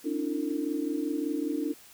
sine tone cluster, 275.4 / 300.6 / 338.9 / 452.4 Hz, C#4 / D4 / E4 / A4, -11 / +40 / +48 / +48 cents, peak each -34 / -30 / -35 / -38 dBFS, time 0.04-1.74 s, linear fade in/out 20 ms, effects white hiss -53 dBFS RMS until 1.93 s

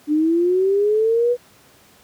sine linear sweep, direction up, 293.7 to 493.9 Hz, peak -14 dBFS, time 0.07-1.37 s, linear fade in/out 50 ms, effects pink hiss -51 dBFS RMS until 2.03 s + high-pass 100 Hz 12 dB/octave

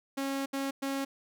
sawtooth tone bursts at uneven times, 273.4 Hz, C#4, 24 cents flat, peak -27 dBFS, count 3, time 0.17-0.46 / 0.53-0.71 / 0.82-1.05 s, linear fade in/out 10 ms, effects none

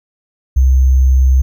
sine tone with sample-and-hold, 65.41 Hz, C2, in tune, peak -6 dBFS, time 0.56-1.42 s, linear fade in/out 10 ms, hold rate 6300 Hz, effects none

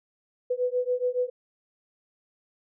sine beating tone pair, 493.9 / 501 Hz, B4 / B4, 0 / +25 cents, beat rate 7.1 Hz, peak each -27 dBFS, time 0.5-1.3 s, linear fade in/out 10 ms, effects none

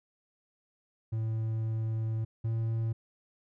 triangle tone pair in turn, 111.3 / 113.11 Hz, A2 / A2, +20 / +48 cents, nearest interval unison, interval 28 cents, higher second, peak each -27 / -26 dBFS, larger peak second, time 1.12-2.25 / 2.44-2.93 s, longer first, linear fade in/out 10 ms, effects none

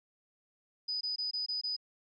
sine tone bursts, 4978 Hz, D#8, in tune, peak -32 dBFS, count 6, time 0.88-1.765 s, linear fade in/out 10 ms, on 130 ms, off 21 ms, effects none

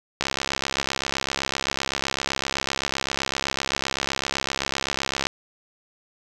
click train, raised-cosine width 0.2 ms, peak -6 dBFS, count 344, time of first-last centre 0.21-5.269 s, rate 67.8 Hz, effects none

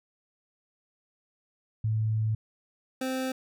sine / 25% pulse tone pair in turn, 109.5 / 260.4 Hz, A2 / C4, -8 / -8 cents, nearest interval octave + minor third, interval 1500 cents, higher second, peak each -24 / -25 dBFS, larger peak first, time 1.84-2.35 / 3.01-3.32 s, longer first, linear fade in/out 5 ms, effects none

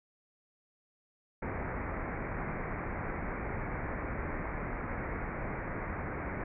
pink low-pass noise, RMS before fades -37 dBFS, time 1.42-6.44 s, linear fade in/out 5 ms, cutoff 2300 Hz, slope 96 dB/octave, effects none

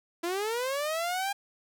sawtooth linear sweep, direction up, 331.4 to 810 Hz, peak -25 dBFS, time 0.23-1.33 s, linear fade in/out 10 ms, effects none

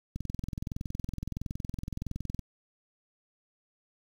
click train, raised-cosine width 5 ms, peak -22 dBFS, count 49, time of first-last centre 0.16-2.393 s, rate 21.5 Hz, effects 8-bit

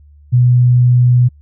sine tone, 123.47 Hz, B2, in tune, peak -6 dBFS, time 0.32-1.29 s, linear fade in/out 20 ms, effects added 73 Hz sine -40 dBFS peak until 1.41 s

